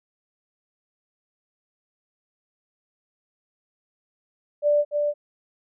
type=tone with echo; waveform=sine; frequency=588 Hz; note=D5; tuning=2 cents sharp; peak=-16 dBFS; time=4.62-4.85 s; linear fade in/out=50 ms; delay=290 ms; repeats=1; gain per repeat=-4 dB; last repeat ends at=5.14 s; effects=none